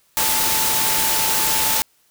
sine tone in noise, 880 Hz, A5, in tune, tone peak -27 dBFS, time 0.17-1.82 s, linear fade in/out 0 ms, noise white, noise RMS -19 dBFS, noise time 0.17-1.82 s, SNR -11 dB, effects white hiss -60 dBFS RMS until 2.1 s

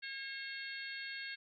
harmonic tone with a mistuned harmonic, 542 Hz, C#5, 39 cents flat, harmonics 3 / 4 / 5 / 6 / 7 / 8, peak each -45 / -47 / -51 / -54 / -53 / -49 dBFS, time 0.02-1.36 s, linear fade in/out 20 ms, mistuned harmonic 7, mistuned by -45 cents, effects none

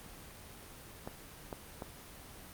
clicks, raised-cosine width 1 ms, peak -25 dBFS, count 3, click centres 1.075 / 1.528 / 1.822 s, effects pink hiss -51 dBFS RMS until 2.53 s + Opus 24 kbps

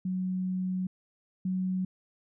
sine tone pair in turn, 185 / 185.76 Hz, F#3 / F#3, 0 / +7 cents, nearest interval unison, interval 7 cents, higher second, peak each -28 / -27 dBFS, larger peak second, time 0.05-0.87 / 1.45-1.85 s, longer first, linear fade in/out 5 ms, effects none

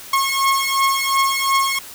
sawtooth beating tone pair, 1086 / 1088.8 Hz, C#6 / C#6, -36 / -31 cents, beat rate 2.8 Hz, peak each -15 dBFS, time 0.13-1.79 s, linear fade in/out 5 ms, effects white hiss -37 dBFS RMS until 1.94 s

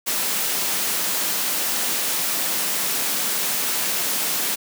white high-pass noise, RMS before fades -23 dBFS, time 0.06-4.56 s, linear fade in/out 20 ms, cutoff 150 Hz, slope 48 dB/octave, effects none

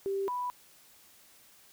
sine tone pair in turn, 392 / 987.8 Hz, G4 / B5, 0 / 0 cents, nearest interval octave + major third, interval 1600 cents, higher second, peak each -29 / -31 dBFS, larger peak first, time 0.06-0.28 / 0.28-0.5 s, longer neither, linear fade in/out 0 ms, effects white hiss -59 dBFS RMS until 1.72 s

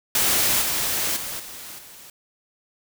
white noise with level steps, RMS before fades -20 / -24 / -31 / -38 / -44 dBFS, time 0.15-2.1 s, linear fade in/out 2 ms, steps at 0.61 / 1.16 / 1.39 / 1.78 s, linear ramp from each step 10 ms, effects none

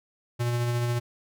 square tone with tremolo, 120 Hz, B2, 49 cents flat, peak -24 dBFS, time 0.39-1 s, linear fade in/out 20 ms, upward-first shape sine, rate 14 Hz, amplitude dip 25%, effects none

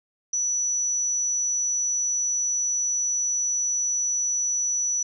sine tone, 5920 Hz, F#8, in tune, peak -22 dBFS, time 0.33-5.03 s, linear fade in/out 5 ms, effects none

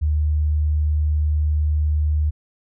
sine tone, 75.7 Hz, D#2, 47 cents flat, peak -16 dBFS, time 0.01-2.31 s, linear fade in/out 20 ms, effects none

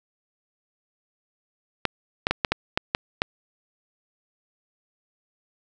clicks, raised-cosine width 0.3 ms, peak -4 dBFS, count 8, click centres 1.853 / 2.269 / 2.31 / 2.448 / 2.52 / 2.775 / 2.949 / 3.219 s, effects none

